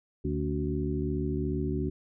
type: harmonic tone with a mistuned harmonic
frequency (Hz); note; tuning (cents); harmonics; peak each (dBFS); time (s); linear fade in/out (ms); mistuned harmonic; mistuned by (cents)
74.2; D2; +18; 1 / 2 / 3 / 4 / 5; -33 / -33 / -36 / -34 / -34; 0.24-1.9; 10; 4; -69
effects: none